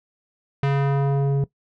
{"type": "tone with low-pass filter sweep", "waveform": "square", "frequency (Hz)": 139.3, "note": "C#3", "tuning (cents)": 9, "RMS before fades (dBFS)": -20, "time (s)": [0.63, 1.44], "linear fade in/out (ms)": 2, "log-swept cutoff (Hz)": [2800, 360], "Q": 0.9, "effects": ["noise-tail reverb RT60 0.1 s tail -18 dB re dry"]}